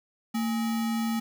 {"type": "tone with sample-and-hold", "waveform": "sine", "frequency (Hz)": 226.5, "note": "A#3", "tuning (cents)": -50, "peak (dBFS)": -25, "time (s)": [0.34, 1.2], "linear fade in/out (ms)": 10, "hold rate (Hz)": 1050, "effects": []}